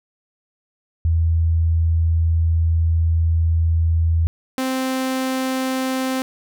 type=tone pair in turn; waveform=sine / sawtooth; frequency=82.2 / 261 Hz; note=E2 / C4; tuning=-4 / -4 cents; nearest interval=octave + minor sixth; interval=2000 cents; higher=second; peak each=-14 / -16 dBFS; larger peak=first; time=1.05-4.27 / 4.58-6.22 s; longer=first; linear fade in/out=0 ms; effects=none